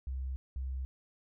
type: tone pair in turn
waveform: sine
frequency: 65.41 / 65.41 Hz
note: C2 / C2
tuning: 0 / 0 cents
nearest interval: unison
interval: 0 cents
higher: neither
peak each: -34 / -34 dBFS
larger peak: neither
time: 0.07-0.36 / 0.56-0.85 s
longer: neither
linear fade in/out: 0 ms
effects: none